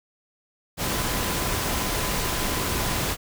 sine tone in noise, 1011 Hz, B5, 40 cents sharp, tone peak -37 dBFS, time 0.8-3.04 s, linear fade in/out 50 ms, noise pink, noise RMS -26 dBFS, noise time 0.77-3.17 s, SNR -14 dB, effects none

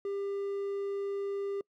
triangle tone, 398.5 Hz, G4, 28 cents sharp, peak -30 dBFS, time 0.05-1.61 s, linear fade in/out 2 ms, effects noise-tail reverb RT60 0.1 s tail -26 dB re dry

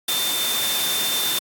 sine tone in noise, 3577 Hz, A7, 28 cents sharp, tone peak -23 dBFS, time 0.08-1.39 s, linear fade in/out 5 ms, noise white, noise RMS -24 dBFS, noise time 0.08-1.39 s, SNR -2 dB, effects high-pass 150 Hz 12 dB/octave + AAC 64 kbps

